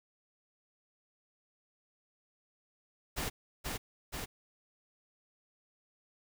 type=noise with echo; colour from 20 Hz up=pink; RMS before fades=-36 dBFS; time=3.16-3.3 s; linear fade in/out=20 ms; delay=480 ms; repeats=2; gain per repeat=-2 dB; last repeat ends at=4.26 s; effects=none